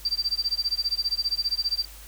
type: tone with tremolo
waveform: sine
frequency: 4680 Hz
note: D8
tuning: 7 cents flat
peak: -20 dBFS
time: 0.05-1.85 s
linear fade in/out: 2 ms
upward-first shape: sine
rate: 15 Hz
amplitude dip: 100%
effects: added 51 Hz sine -44 dBFS peak until 2.07 s + white hiss -47 dBFS RMS until 2.07 s